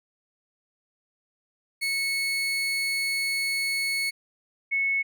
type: tone pair in turn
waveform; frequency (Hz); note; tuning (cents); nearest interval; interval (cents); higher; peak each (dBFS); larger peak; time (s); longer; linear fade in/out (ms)
30% pulse / sine; 2200 / 2200; C#7 / C#7; -14 / -14; unison; 0; neither; -22; neither; 1.81-4.11 / 4.71-5.03; first; 20
effects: none